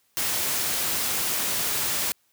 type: noise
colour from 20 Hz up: white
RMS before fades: -26 dBFS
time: 0.17-2.12 s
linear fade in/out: 0 ms
effects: white hiss -67 dBFS RMS until 2.32 s + high-pass 60 Hz 12 dB/octave